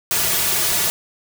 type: noise with comb filter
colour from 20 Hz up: white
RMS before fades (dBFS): -19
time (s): 0.11-0.9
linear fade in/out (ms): 0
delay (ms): 3.8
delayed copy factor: -0.55
effects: none